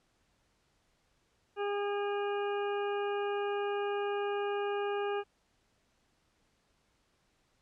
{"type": "harmonic tone", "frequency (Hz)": 406.7, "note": "G#4", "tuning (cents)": -36, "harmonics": [1, 2, 3, 4, 6, 7], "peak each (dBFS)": [-32, -38, -42, -44, -48, -49], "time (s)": [1.56, 5.24], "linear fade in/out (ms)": 50, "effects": ["pink hiss -73 dBFS RMS until 7.61 s", "low-pass 8000 Hz 12 dB/octave"]}